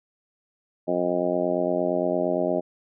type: harmonic tone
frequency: 88.7 Hz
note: F2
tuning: 27 cents sharp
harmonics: 2 / 3 / 4 / 5 / 6 / 7 / 8 / 9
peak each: -33 / -30 / -28 / -32 / -31 / -25 / -36 / -36 dBFS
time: 0.87-2.61 s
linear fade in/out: 20 ms
effects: none